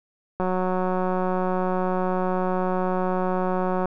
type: click train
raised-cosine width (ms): 1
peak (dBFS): -12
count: 637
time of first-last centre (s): 0.4-3.857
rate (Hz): 184
effects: none